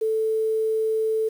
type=tone with quantisation; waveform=sine; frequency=440 Hz; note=A4; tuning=in tune; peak=-20 dBFS; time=0.01-1.29 s; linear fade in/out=10 ms; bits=8; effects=none